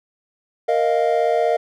triangle chord, Bb suspended fourth, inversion none, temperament equal, 466.2 / 622.3 / 698.5 Hz, Bb4 / Eb5 / F5, 0 / 0 / 0 cents, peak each -18 dBFS, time 0.68-1.57 s, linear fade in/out 10 ms, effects none

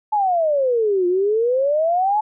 sine exponential two-way sweep, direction down then up, 869 to 349.2 to 869 Hz, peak -15 dBFS, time 0.12-2.21 s, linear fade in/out 10 ms, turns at 1.07 s, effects none

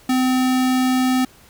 square tone, 256.5 Hz, C4, 34 cents flat, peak -16 dBFS, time 0.09-1.25 s, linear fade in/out 5 ms, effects pink hiss -49 dBFS RMS until 1.49 s

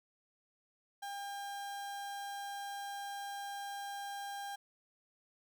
35% pulse tone, 802 Hz, G5, 39 cents sharp, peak -39 dBFS, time 1.02-4.56 s, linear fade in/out 10 ms, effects none

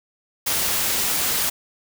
white noise, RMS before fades -22 dBFS, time 0.46-1.5 s, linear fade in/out 10 ms, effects none

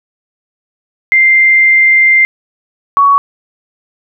sine tone pair in turn, 2093 / 1121.6 Hz, C7 / C#6, 0 / +20 cents, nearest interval major seventh, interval 1080 cents, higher first, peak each -4 dBFS, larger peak neither, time 1.12-2.25 / 2.97-3.18 s, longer first, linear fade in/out 0 ms, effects none

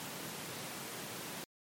pink high-pass noise, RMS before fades -44 dBFS, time 0-1.44 s, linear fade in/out 0 ms, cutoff 130 Hz, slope 24 dB/octave, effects MP3 64 kbps

